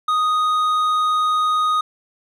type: tone with hard clipping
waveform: triangle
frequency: 1244.5 Hz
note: D#6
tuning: in tune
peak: -17 dBFS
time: 0.08-1.81 s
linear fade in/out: 5 ms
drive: 9 dB
effects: none